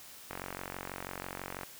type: click train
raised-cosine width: 0.5 ms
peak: -23 dBFS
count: 62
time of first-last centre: 0.31-1.633 s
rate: 46.1 Hz
effects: white hiss -51 dBFS RMS until 1.79 s